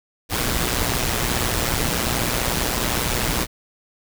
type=noise with amplitude modulation; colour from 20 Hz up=pink; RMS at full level=-19 dBFS; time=0.29-3.47 s; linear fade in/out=50 ms; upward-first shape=sine; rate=121 Hz; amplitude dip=70%; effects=none